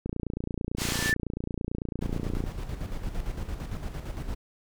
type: click train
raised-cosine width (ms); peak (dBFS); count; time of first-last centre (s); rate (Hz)
3; -18; 70; 0.06-2.439; 29
type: low-pass noise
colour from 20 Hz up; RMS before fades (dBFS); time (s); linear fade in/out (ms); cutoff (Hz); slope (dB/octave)
white; -32; 0.77-1.14; 50; 7100; 12
type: tone with exponential growth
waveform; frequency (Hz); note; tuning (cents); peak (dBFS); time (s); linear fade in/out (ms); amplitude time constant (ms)
sine; 1760; A6; 0; -20; 0.78-1.14; 1; 77
type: noise with tremolo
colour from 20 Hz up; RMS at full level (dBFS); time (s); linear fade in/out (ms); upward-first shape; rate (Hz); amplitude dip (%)
brown; -32; 2.01-4.35; 10; square; 8.8; 50
effects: none